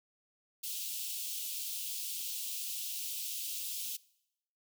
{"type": "high-pass noise", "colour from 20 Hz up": "white", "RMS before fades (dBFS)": -39, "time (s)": [0.63, 3.97], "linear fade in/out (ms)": 10, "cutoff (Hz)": 2700, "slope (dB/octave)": 48, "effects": ["noise-tail reverb RT60 0.8 s tail -22 dB re dry"]}